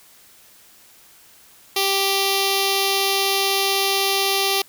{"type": "tone with notch filter", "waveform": "5% pulse", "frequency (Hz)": 392, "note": "G4", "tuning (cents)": 0, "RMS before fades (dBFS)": -20, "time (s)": [1.76, 4.62], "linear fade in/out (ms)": 5, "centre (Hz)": 1600, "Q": 1.1, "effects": ["white hiss -50 dBFS RMS until 4.68 s"]}